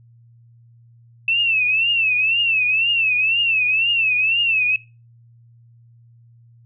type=tone with vibrato; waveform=sine; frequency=2637 Hz; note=E7; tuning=in tune; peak=-15 dBFS; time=1.28-4.76 s; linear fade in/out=2 ms; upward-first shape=triangle; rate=2 Hz; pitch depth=140 cents each way; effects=noise-tail reverb RT60 0.3 s tail -20 dB re dry + added 117 Hz sine -47 dBFS peak until 6.65 s